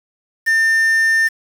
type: tone with quantisation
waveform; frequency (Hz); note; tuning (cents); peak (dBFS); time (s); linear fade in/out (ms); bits
triangle; 1800; A6; +39; -10; 0.46-1.29; 20; 5
effects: none